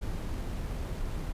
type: noise with sample-and-hold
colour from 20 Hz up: brown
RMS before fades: -34 dBFS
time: 0.01-1.33 s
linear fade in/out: 20 ms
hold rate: 11025 Hz
effects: resampled to 32000 Hz